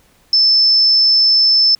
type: tone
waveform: sine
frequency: 5274 Hz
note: E8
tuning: in tune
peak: -8 dBFS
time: 0.33-1.75 s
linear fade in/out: 2 ms
effects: pink hiss -53 dBFS RMS until 1.79 s